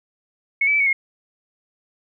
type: tone with pitch steps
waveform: sine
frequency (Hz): 2199 / 2298 / 2315 / 2224 / 2148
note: C#7 / D7 / D7 / C#7 / C7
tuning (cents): -14 / -38 / -25 / +5 / +45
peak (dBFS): -15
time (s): 0.61-0.93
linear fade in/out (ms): 5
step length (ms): 64
effects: none